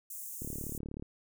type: high-pass noise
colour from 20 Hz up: white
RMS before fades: -43 dBFS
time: 0.1-0.78 s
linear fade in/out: 5 ms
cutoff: 6500 Hz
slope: 48 dB/octave
type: click train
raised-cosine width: 3 ms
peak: -28 dBFS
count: 23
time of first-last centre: 0.42-1.024 s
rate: 36.4 Hz
effects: none